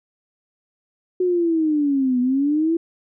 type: linear two-way sweep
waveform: sine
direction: down then up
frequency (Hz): 368.7 to 244.9 to 337.4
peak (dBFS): -16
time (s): 1.2-2.77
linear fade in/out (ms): 5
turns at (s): 2.2
effects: none